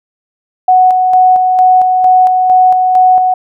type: tone with tremolo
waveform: sine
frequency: 740 Hz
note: F#5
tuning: in tune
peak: -3 dBFS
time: 0.68-3.34 s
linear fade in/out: 5 ms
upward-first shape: square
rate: 2.2 Hz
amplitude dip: 35%
effects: none